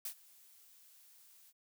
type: noise with ADSR envelope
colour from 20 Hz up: blue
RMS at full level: -39 dBFS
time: 0.05-1.53 s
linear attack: 3 ms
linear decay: 84 ms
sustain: -23 dB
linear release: 41 ms
effects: none